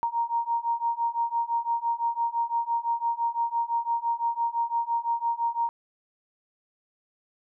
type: beating tone pair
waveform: sine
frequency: 930 / 935.9 Hz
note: A#5 / A#5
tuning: -4 / +7 cents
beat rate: 5.9 Hz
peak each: -28 / -27 dBFS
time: 0.03-5.69 s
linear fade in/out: 0 ms
effects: none